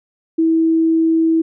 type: tone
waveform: sine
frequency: 325.1 Hz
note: E4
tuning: 24 cents flat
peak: -11 dBFS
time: 0.38-1.42 s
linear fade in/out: 10 ms
effects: none